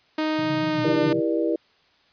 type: tone with pitch glide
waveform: sawtooth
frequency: 310.9 to 300.3 Hz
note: D#4 to D4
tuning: -1 to +39 cents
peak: -18 dBFS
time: 0.18-1.13 s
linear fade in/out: 5 ms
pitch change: -60 cents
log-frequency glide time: 0.67-1 s
type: band-pass noise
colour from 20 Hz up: pink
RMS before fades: -32 dBFS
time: 0.38-1.21 s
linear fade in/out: 5 ms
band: 120 to 180 Hz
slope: 96 dB/octave
type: chord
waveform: sine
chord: E half-diminished seventh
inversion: none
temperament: just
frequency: 329.6 / 395.6 / 474.7 / 593.3 Hz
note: E4 / G4 / Bb4 / D5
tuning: 0 / +16 / +31 / +18 cents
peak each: -23 / -29 / -26 / -28 dBFS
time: 0.84-1.56 s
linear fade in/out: 5 ms
effects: white hiss -60 dBFS RMS until 2.12 s + resampled to 11025 Hz